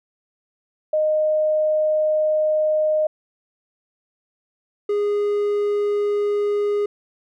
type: tone pair in turn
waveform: sine / triangle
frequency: 617 / 411.8 Hz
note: D#5 / G#4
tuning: -15 / -15 cents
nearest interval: perfect fifth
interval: 700 cents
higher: first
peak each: -16 dBFS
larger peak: neither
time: 0.93-3.07 / 4.89-6.86 s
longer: first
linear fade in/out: 5 ms
effects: none